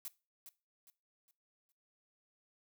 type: noise with echo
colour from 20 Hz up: blue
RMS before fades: -43 dBFS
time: 0.05-0.08 s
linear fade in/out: 0 ms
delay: 410 ms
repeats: 4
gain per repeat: -9 dB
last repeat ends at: 1.72 s
effects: noise-tail reverb RT60 0.3 s tail -19 dB re dry